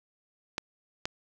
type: clicks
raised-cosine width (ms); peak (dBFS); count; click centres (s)
0.2; -13; 2; 0.581 / 1.055
effects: none

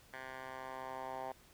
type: tone with band-pass filter sweep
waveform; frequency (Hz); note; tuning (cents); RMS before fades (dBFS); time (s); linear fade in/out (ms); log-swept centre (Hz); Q
10% pulse; 130.81; C3; 0; -45; 0.13-1.32; 5; 1500 to 830; 2.7
effects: pink hiss -63 dBFS RMS until 1.53 s

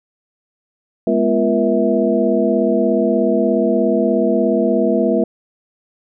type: tone cluster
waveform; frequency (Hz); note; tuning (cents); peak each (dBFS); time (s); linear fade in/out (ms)
sine; 208.9 / 245.7 / 343.7 / 477.2 / 651; G#3 / B3 / F4 / A#4 / E5; +10 / -9 / -28 / +41 / -22; -19; 1.07-5.24; 2
effects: none

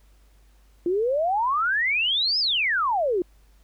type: exponential two-way sweep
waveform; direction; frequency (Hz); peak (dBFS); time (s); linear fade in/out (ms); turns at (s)
sine; up then down; 336.2 to 5274 to 336.2; -20; 0.86-3.22; 2; 2.39
effects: added 50 Hz sine -53 dBFS peak until 3.63 s + pink hiss -64 dBFS RMS until 3.63 s

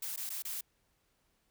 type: noise with dropouts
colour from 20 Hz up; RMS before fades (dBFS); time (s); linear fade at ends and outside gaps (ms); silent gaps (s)
blue; -39; 0.02-0.61; 5; 0.162-0.174 / 0.294-0.301 / 0.423-0.45
effects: pink hiss -75 dBFS RMS until 1.5 s

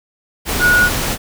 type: tone in noise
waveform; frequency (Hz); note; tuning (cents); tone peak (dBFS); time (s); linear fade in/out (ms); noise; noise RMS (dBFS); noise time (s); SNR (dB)
sine; 1453; F#6; -32; -9; 0.59-0.9; 50; pink; -19; 0.45-1.18; +7
effects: none

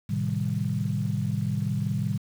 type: chord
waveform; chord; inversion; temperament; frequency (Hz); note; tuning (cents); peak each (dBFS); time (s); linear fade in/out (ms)
sine; A half-diminished seventh; none; equal; 110 / 130.81 / 155.56 / 196; A2 / C3 / Eb3 / G3; 0 / 0 / 0 / 0; -29 / -30 / -30 / -30; 0.09-2.18; 10
effects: tanh soft clip ceiling -14 dBFS + 8-bit

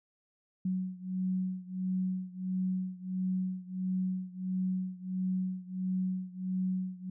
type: beating tone pair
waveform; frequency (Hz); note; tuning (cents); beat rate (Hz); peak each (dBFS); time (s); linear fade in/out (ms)
sine; 185 / 186.5; F#3 / F#3; 0 / +14; 1.5; -33 / -35; 0.65-7.1; 5
effects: none

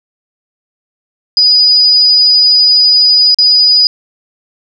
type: tone with dropouts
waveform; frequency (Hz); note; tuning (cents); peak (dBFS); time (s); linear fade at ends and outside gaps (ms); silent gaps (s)
sine; 4944; D#8; -12; -4; 1.37-3.87; 1; 3.345-3.386
effects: none

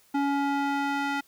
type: tone with band-pass filter sweep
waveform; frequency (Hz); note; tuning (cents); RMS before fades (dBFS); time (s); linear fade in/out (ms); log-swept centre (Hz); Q
square; 281.1; C#4; +24; -27; 0.14-1.21; 10; 640 to 1500; 0.87
effects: white hiss -61 dBFS RMS until 1.27 s

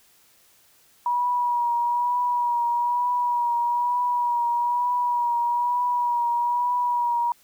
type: tone with vibrato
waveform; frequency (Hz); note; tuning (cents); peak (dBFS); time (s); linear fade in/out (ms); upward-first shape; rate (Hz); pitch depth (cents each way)
sine; 964; B5; -42; -20; 1.06-7.32; 2; triangle; 1.1; 30
effects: white hiss -58 dBFS RMS until 7.43 s

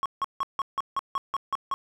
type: tone bursts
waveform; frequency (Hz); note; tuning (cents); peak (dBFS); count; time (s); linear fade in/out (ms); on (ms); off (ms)
triangle; 1096; C#6; -20; -22; 10; 0.03-1.74; 0; 27; 160
effects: none

